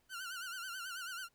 sawtooth tone with vibrato, 1451 Hz, F#6, 34 cents flat, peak -38 dBFS, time 0.09-1.29 s, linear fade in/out 50 ms, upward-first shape sine, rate 9.2 Hz, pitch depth 110 cents each way, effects pink hiss -75 dBFS RMS until 1.34 s

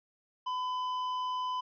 sine tone with tanh clipping, 1007 Hz, B5, 33 cents sharp, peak -33 dBFS, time 0.46-1.61 s, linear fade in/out 10 ms, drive 10 dB, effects resampled to 11025 Hz

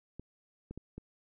clicks, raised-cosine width 3 ms, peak -30 dBFS, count 4, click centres 0.196 / 0.71 / 0.776 / 0.98 s, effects none

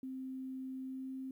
sine tone with pitch glide, 261.6 to 263.4 Hz, C4 to C4, 0 to +12 cents, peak -40 dBFS, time 0.03-1.31 s, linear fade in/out 2 ms, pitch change +12 cents, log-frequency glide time 0.82-1.12 s, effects 12-bit

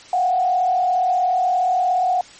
sine tone with frequency modulation, 731 Hz, F#5, 21 cents flat, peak -15 dBFS, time 0.13-2.21 s, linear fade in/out 2 ms, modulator 37 Hz, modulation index 0.73, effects white hiss -43 dBFS RMS until 2.39 s + MP3 32 kbps

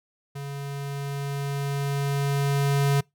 square tone with level ramp, 140.5 Hz, C#3, 24 cents sharp, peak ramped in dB -33 to -19 dBFS, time 0.35-3.01 s, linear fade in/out 10 ms, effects noise-tail reverb RT60 0.2 s tail -26 dB re dry

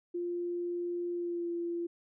sine tone with pitch glide, 349.2 to 342.6 Hz, F4 to F4, 0 to -33 cents, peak -32 dBFS, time 0.14-1.87 s, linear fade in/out 10 ms, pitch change -33 cents, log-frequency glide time 1.12-1.5 s, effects none

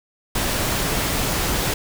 pink noise, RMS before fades -22 dBFS, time 0.35-1.74 s, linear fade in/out 5 ms, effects none

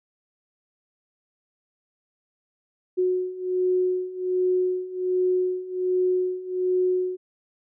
sine beating tone pair, 365.7 / 367 Hz, F#4 / F#4, -20 / -14 cents, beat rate 1.3 Hz, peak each -26 / -23 dBFS, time 2.97-7.17 s, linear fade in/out 20 ms, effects none

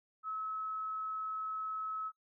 sine tone, 1291 Hz, E6, 37 cents flat, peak -36 dBFS, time 0.23-2.12 s, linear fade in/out 50 ms, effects noise-tail reverb RT60 0.1 s tail -21 dB re dry

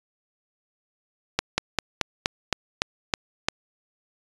slowing click train, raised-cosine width 0.2 ms, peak -3 dBFS, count 9, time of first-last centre 1.39-3.485 s, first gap 190 ms, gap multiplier 1.09, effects resampled to 22050 Hz

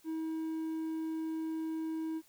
triangle tone, 320 Hz, D#4, 49 cents sharp, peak -32 dBFS, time 0.04-2.22 s, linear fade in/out 50 ms, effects white hiss -65 dBFS RMS until 2.28 s

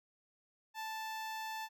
sawtooth tone with notch filter, 880 Hz, A5, in tune, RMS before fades -42 dBFS, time 0.74-1.69 s, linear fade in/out 50 ms, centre 9300 Hz, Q 1.7, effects none

